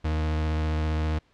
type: tone with vibrato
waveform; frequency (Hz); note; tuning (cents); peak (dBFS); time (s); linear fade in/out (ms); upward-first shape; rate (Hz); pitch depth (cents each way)
40% pulse; 77.78; D#2; 0; -23; 0.04-1.19; 10; sine; 15; 17
effects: pink hiss -64 dBFS RMS until 1.33 s + low-pass 4000 Hz 12 dB/octave